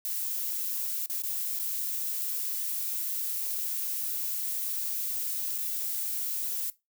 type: noise with dropouts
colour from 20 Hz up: violet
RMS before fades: -32 dBFS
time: 0.05-6.7 s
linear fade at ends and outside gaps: 1 ms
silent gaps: 1.06-1.098 / 1.221-1.235 / 1.591-1.596 / 5.58-5.584 s
effects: noise-tail reverb RT60 0.2 s tail -18 dB re dry